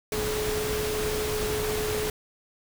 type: tone in noise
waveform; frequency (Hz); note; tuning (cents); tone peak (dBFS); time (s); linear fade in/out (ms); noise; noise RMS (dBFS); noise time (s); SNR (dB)
sine; 426.4; G#4; +46; -28; 0.12-2.1; 2; pink; -31; 0.12-2.1; 0
effects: none